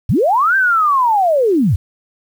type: linear two-way sweep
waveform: sine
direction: up then down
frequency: 69.3 to 1591 to 69.3 Hz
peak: -10 dBFS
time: 0.09-1.76 s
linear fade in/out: 5 ms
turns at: 0.56 s
effects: 7-bit